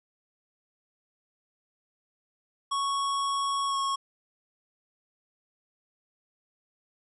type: tone with pitch glide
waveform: square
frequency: 1108.7 to 1096 Hz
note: C#6 to C#6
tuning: 0 to -20 cents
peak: -27 dBFS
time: 2.71-3.96 s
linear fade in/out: 10 ms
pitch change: -20 cents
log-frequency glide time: 3.67-3.77 s
effects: resampled to 24000 Hz